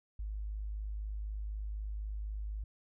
sine tone, 52 Hz, G#1, 3 cents sharp, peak -36 dBFS, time 0.19-2.64 s, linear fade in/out 5 ms, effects none

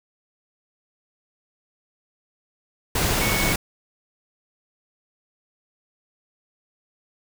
sine tone in noise, 2216 Hz, C#7, 1 cent flat, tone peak -26 dBFS, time 3.21-3.53 s, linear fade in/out 5 ms, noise pink, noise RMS -22 dBFS, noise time 2.95-3.56 s, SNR -7 dB, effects none

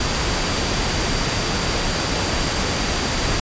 sine tone in noise, 4699 Hz, D8, in tune, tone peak -32 dBFS, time 0-3.4 s, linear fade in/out 5 ms, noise pink, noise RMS -21 dBFS, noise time 0-3.4 s, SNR -14 dB, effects resampled to 16000 Hz

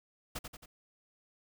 pink noise with echo, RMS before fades -38 dBFS, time 0.35-0.39 s, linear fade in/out 10 ms, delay 90 ms, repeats 3, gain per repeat -5 dB, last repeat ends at 0.66 s, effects none

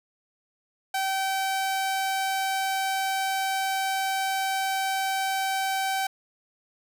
sawtooth tone, 771 Hz, G5, 29 cents flat, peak -21 dBFS, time 0.94-6.07 s, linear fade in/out 5 ms, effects none

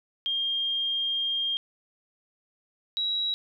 sine tone pair in turn, 3213 / 3872 Hz, G7 / B7, +42 / -35 cents, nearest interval minor third, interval 323 cents, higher second, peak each -25 dBFS, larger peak neither, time 0.26-1.57 / 2.97-3.34 s, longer first, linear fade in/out 0 ms, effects 11-bit

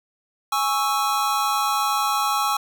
square chord, C# minor, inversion second, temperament equal, 830.6 / 1108.7 / 1318.5 Hz, G#5 / C#6 / E6, 0 / 0 / 0 cents, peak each -25 dBFS, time 0.52-2.57 s, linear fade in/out 5 ms, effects none

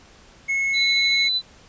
triangle tone, 2183 Hz, C#7, 27 cents flat, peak -18 dBFS, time 0.48-1.29 s, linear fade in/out 20 ms
sine tone with tremolo, 3997 Hz, B7, 20 cents sharp, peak -18 dBFS, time 0.73-1.42 s, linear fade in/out 50 ms, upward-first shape triangle, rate 13 Hz, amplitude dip 25%
effects pink hiss -50 dBFS RMS until 1.68 s + resampled to 16000 Hz

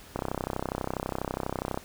click train, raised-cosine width 1 ms, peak -15 dBFS, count 53, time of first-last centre 0.16-1.775 s, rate 32.2 Hz, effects pink hiss -50 dBFS RMS until 1.84 s

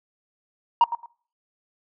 sine tone with echo, 943 Hz, A#5, 20 cents sharp, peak -9 dBFS, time 0.81-0.84 s, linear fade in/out 2 ms, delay 110 ms, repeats 2, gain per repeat -14 dB, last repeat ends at 1.06 s, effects noise-tail reverb RT60 0.5 s tail -24 dB re dry + tanh soft clip ceiling -11 dBFS

